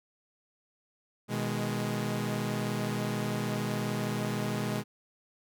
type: chord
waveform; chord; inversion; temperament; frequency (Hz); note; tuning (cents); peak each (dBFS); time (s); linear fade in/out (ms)
sawtooth; G# minor; first; equal with one note detuned; 123.47 / 156.83 / 207.7; B2 / D#3 / G#3; 0 / +14 / 0; -30 / -33 / -29; 1.28-4.84; 50
effects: none